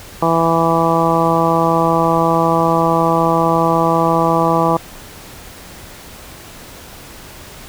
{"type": "harmonic tone", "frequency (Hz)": 165.4, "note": "E3", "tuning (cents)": 6, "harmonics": [1, 2, 3, 4, 5, 6, 7], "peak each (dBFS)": [-19, -19, -19, -19, -19, -19, -19], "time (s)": [0.22, 4.77], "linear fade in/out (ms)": 5, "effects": ["pink hiss -36 dBFS RMS until 7.68 s"]}